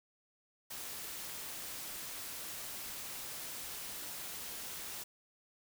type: noise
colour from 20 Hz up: white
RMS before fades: -44 dBFS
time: 0.7-5.04 s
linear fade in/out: 10 ms
effects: none